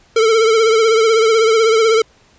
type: tone with vibrato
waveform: square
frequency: 446.1 Hz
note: A4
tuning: 24 cents sharp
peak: -10 dBFS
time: 0.16-2.02 s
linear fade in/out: 5 ms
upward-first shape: triangle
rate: 16 Hz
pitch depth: 65 cents each way
effects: pink hiss -51 dBFS RMS until 2.38 s + resampled to 16000 Hz